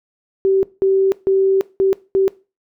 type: tone bursts at uneven times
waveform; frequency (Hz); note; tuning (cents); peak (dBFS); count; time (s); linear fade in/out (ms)
sine; 386; G4; -27; -11; 5; 0.45-0.63 / 0.82-1.12 / 1.27-1.61 / 1.8-1.93 / 2.15-2.28; 0
effects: noise-tail reverb RT60 0.3 s tail -20 dB re dry